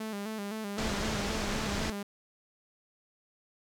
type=tone with vibrato; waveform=sawtooth; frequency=210.1 Hz; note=G#3; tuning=20 cents sharp; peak=-31 dBFS; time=0-2.03 s; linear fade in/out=5 ms; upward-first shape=square; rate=3.9 Hz; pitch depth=71 cents each way
type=low-pass noise; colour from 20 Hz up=pink; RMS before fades=-34 dBFS; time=0.78-1.9 s; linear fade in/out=2 ms; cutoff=7200 Hz; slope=24 dB/octave
effects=none